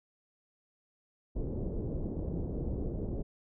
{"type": "low-pass noise", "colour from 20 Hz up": "pink", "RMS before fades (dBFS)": -35, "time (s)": [1.35, 3.23], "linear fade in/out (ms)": 20, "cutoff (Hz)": 480, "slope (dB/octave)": 24, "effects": []}